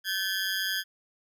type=ring-modulated tone; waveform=20% pulse; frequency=1636 Hz; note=G#6; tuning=26 cents flat; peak=-20 dBFS; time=0.04-0.84 s; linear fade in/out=50 ms; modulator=94.7 Hz; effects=none